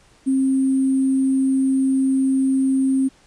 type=tone with sample-and-hold; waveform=sine; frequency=266.5 Hz; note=C4; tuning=32 cents sharp; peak=-15 dBFS; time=0.26-3.09 s; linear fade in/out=20 ms; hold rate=8820 Hz; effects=pink hiss -54 dBFS RMS until 3.26 s + resampled to 22050 Hz